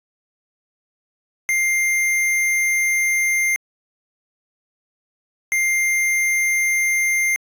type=tone pair in turn; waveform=square; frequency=2100 / 2100 Hz; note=C7 / C7; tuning=+6 / +6 cents; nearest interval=unison; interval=0 cents; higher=neither; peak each=-17 dBFS; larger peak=neither; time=1.49-3.56 / 5.52-7.36 s; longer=first; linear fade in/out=0 ms; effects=resampled to 32000 Hz